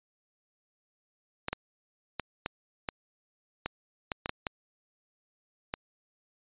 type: clicks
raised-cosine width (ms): 0.3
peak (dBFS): -15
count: 11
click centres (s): 1.484 / 1.53 / 2.197 / 2.461 / 2.888 / 3.66 / 4.118 / 4.259 / 4.294 / 4.468 / 5.739
effects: resampled to 8000 Hz